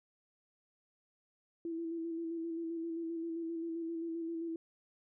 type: tone with vibrato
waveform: sine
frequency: 331.4 Hz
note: E4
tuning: 9 cents sharp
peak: -36 dBFS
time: 1.65-4.56 s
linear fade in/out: 2 ms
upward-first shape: square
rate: 7.6 Hz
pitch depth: 23 cents each way
effects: none